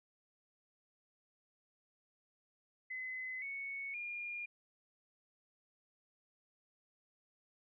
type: tone with pitch steps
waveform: sine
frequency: 2032 / 2216 / 2416 Hz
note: B6 / C#7 / D7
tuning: +49 / -1 / +48 cents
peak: -40 dBFS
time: 2.9-4.46 s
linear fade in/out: 10 ms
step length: 520 ms
effects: none